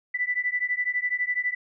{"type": "beating tone pair", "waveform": "sine", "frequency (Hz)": [1975.5, 1987.5], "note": ["B6", "B6"], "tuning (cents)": [0, 10], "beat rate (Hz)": 12, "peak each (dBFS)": -27, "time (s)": [0.14, 1.55], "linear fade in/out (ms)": 10, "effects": []}